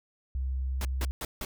sine tone, 65.41 Hz, C2, in tune, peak -28 dBFS, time 0.35-1.11 s, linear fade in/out 0 ms
pink noise bursts, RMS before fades -35 dBFS, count 4, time 0.81-1.45 s, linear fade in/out 2 ms, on 40 ms, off 160 ms
effects none

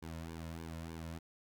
sawtooth tone with flanger, 81.9 Hz, E2, 11 cents flat, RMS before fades -45 dBFS, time 0.02-1.19 s, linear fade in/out 10 ms, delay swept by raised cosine 1.5 to 2.6 ms, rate 3.3 Hz, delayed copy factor -0.9, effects none

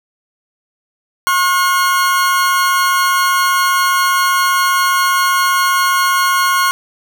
40% pulse tone pair together, 1078 / 1439 Hz, C#6 / F#6, -49 / -49 cents, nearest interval perfect fourth, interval 500 cents, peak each -12 / -15 dBFS, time 1.27-6.71 s, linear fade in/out 0 ms, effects none

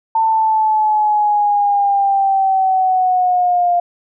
sine linear sweep, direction down, 896 to 698.5 Hz, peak -11 dBFS, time 0.15-3.8 s, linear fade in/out 5 ms, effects none

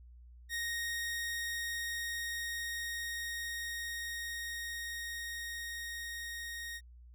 sawtooth tone with level ramp, 1864.7 Hz, A#6, in tune, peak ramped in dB -31 to -37 dBFS, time 0.49-6.81 s, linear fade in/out 50 ms, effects added 60 Hz sine -52 dBFS peak until 7.14 s

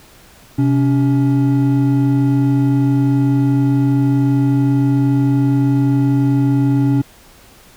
triangle tone pair together, 129.5 / 281.3 Hz, C3 / C#4, -17 / +26 cents, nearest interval octave + minor second, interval 1343 cents, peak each -12 dBFS, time 0.58-7.02 s, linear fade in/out 10 ms, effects pink hiss -45 dBFS RMS until 7.76 s

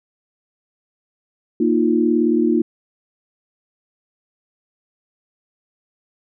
sine chord, Bb suspended fourth, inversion none, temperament just, 233.1 / 310.8 / 349.6 Hz, Bb3 / Eb4 / F4, 0 / -2 / +2 cents, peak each -18 dBFS, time 1.6-2.62 s, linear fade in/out 5 ms, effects none

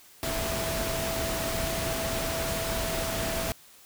sine tone in noise, 659.3 Hz, E5, in tune, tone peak -33 dBFS, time 0.23-3.52 s, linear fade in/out 0 ms, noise pink, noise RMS -31 dBFS, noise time 0.23-3.52 s, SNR -5 dB, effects white hiss -54 dBFS RMS until 3.85 s

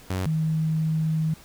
sawtooth / sine tone pair in turn, 93.2 / 158.15 Hz, F#2 / D#3, +13 / +29 cents, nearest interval major sixth, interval 916 cents, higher second, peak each -21 / -21 dBFS, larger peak neither, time 0.1-0.26 / 0.26-1.34 s, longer second, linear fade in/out 5 ms, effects pink hiss -49 dBFS RMS until 1.44 s

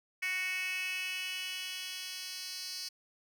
10% pulse tone with high-pass filter sweep, 370 Hz, F#4, in tune, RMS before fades -38 dBFS, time 0.22-2.89 s, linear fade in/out 10 ms, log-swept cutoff 2200 to 4300 Hz, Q 5, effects none

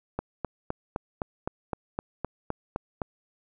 click train, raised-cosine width 1 ms, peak -15 dBFS, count 12, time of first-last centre 0.19-3.018 s, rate 3.89 Hz, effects none

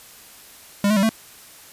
square tone with pitch steps, 201.8 / 214.3 / 194.6 / 222.1 Hz, G#3 / A3 / G3 / A3, -49 / -45 / -12 / +16 cents, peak -16 dBFS, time 0.84-1.092 s, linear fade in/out 2 ms, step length 63 ms, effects white hiss -45 dBFS RMS until 1.72 s + resampled to 32000 Hz

